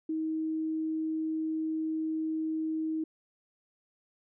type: tone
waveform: sine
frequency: 316.7 Hz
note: D#4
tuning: 31 cents sharp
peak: -29 dBFS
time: 0.09-3.04 s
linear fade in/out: 5 ms
effects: none